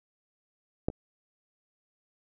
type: clicks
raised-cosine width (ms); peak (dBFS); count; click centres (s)
2; -13 / -27; 2; 0.885 / 0.901
effects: none